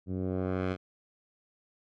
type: tone with low-pass filter sweep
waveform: 10% pulse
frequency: 92.7 Hz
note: F#2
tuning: 4 cents sharp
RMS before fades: -32 dBFS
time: 0.06-0.77 s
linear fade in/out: 50 ms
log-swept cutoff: 220 to 3300 Hz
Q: 0.78
effects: none